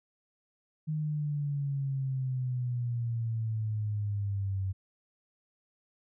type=exponential sweep; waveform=sine; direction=down; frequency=155.56 to 94.7 Hz; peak=-29 dBFS; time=0.87-4.73 s; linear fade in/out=20 ms; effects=none